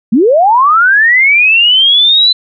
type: linear sweep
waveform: sine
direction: up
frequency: 196 to 4046 Hz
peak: -4 dBFS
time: 0.12-2.33 s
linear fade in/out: 10 ms
effects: none

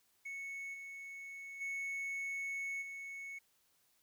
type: tone with level steps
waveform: triangle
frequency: 2209 Hz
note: C#7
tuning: 7 cents flat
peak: -40 / -44 / -36 / -42 dBFS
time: 0.25-3.39 s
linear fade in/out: 10 ms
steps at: 0.73 / 1.6 / 2.81 s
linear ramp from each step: 20 ms
effects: white hiss -74 dBFS RMS until 4.02 s

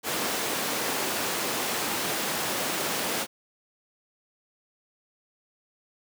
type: high-pass noise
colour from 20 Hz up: pink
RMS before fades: -29 dBFS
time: 0.03-3.27 s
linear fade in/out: 50 ms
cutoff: 280 Hz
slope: 12 dB/octave
effects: none

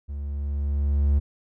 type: tone with level ramp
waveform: triangle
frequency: 71.3 Hz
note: C#2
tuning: 49 cents sharp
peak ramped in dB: -28 to -14 dBFS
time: 0.08-1.2 s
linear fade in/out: 20 ms
effects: none

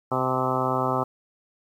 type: harmonic tone with a mistuned harmonic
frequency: 129.4 Hz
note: C3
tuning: 19 cents flat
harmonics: 1 / 2 / 3 / 4 / 5 / 6 / 7 / 8 / 9 / 10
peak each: -31 / -31 / -31 / -31 / -31 / -31 / -31 / -31 / -31 / -31 dBFS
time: 0.11-1.04 s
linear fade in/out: 10 ms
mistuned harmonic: 7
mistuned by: -43 cents
effects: 9-bit

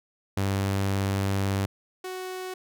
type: tone pair in turn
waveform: sawtooth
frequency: 98 / 370.7 Hz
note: G2 / F#4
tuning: 0 / +3 cents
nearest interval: octave + major seventh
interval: 2303 cents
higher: second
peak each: -20 / -29 dBFS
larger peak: first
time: 0.37-1.66 / 2.04-2.54 s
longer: first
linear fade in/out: 5 ms
effects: none

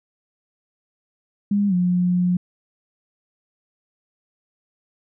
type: tone with pitch glide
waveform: sine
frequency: 203.1 to 178.86 Hz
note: G#3 to F3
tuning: -38 to +42 cents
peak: -16 dBFS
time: 1.51-2.37 s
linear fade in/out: 5 ms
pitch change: -220 cents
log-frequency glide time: 1.68-1.74 s
effects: none

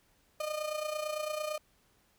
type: tone with amplitude modulation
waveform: 35% pulse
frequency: 610 Hz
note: D#5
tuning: 34 cents flat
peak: -29 dBFS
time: 0.4-1.58 s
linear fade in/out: 5 ms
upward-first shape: sine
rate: 28.9 Hz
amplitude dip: 65%
effects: pink hiss -69 dBFS RMS until 2.18 s

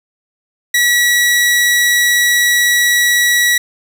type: tone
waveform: sawtooth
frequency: 1934 Hz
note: B6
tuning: 37 cents flat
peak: -6 dBFS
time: 0.74-3.58 s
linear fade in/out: 5 ms
effects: none

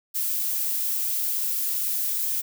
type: noise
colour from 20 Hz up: violet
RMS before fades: -26 dBFS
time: 0.14-2.42 s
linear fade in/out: 20 ms
effects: none

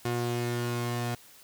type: tone pair together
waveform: sawtooth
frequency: 119.84 / 359.1 Hz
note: A#2 / F4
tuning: +48 / +48 cents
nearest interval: octave + perfect fifth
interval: 1900 cents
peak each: -26 / -30 dBFS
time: 0.05-1.15 s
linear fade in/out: 5 ms
effects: white hiss -54 dBFS RMS until 1.43 s

